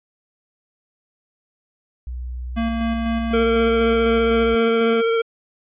sine tone, 61.74 Hz, B1, in tune, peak -26 dBFS, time 2.07-4.55 s, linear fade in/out 0 ms
square tone with tremolo, 228.9 Hz, A#3, 31 cents flat, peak -20 dBFS, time 2.56-5.02 s, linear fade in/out 20 ms, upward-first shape square, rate 4 Hz, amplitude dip 25%
square tone with vibrato, 457 Hz, A#4, 34 cents flat, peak -17 dBFS, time 3.33-5.22 s, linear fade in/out 10 ms, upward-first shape sine, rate 15 Hz, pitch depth 15 cents each way
effects resampled to 8000 Hz

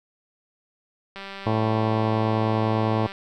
click train, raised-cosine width 0.3 ms, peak -21 dBFS, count 385, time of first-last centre 1.16-3.119 s, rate 196 Hz
harmonic tone, 110 Hz, A2, in tune, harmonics 1 / 2 / 3 / 4 / 5 / 6 / 7 / 8 / 9 / 10, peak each -24 / -27 / -29 / -30 / -31 / -32 / -32 / -33 / -34 / -34 dBFS, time 1.46-3.07 s, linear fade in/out 5 ms
effects none

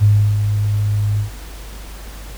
sine tone with ADSR envelope, 103.83 Hz, G#2, in tune, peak -7 dBFS, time 0-1.31 s, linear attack 31 ms, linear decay 330 ms, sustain -7 dB, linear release 120 ms, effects added 50 Hz sine -31 dBFS peak until 2.37 s + pink hiss -38 dBFS RMS until 2.37 s

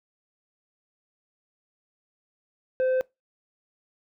sine tone with tanh clipping, 516 Hz, C5, 24 cents flat, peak -22 dBFS, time 2.8-3.01 s, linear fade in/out 0 ms, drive 5 dB, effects noise-tail reverb RT60 0.2 s tail -23 dB re dry

